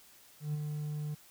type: tone with ADSR envelope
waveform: triangle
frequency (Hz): 150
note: D3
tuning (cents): +37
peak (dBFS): -27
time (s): 0.4-1.15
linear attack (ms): 140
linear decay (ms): 19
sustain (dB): -5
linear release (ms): 12
effects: tanh soft clip ceiling -25 dBFS + white hiss -59 dBFS RMS until 1.3 s